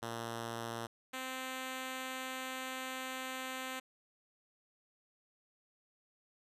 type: tone pair in turn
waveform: 5% pulse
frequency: 115.7 / 259.7 Hz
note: A#2 / C4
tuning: -13 / -13 cents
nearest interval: octave + major second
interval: 1400 cents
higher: second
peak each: -28 dBFS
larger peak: neither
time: 0.02-0.87 / 1.13-3.8 s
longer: second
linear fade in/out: 10 ms
effects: resampled to 32000 Hz